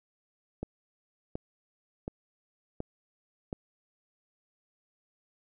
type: click train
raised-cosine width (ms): 2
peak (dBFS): -21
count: 5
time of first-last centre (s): 0.63-3.529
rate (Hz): 1.38
effects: none